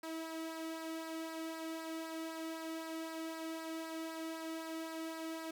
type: tone with flanger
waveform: sawtooth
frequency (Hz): 323.5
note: E4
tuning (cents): -32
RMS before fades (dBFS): -43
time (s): 0.03-5.51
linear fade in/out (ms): 5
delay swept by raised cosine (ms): 0.3 to 1.24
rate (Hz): 3.9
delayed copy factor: -0.5
effects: 11-bit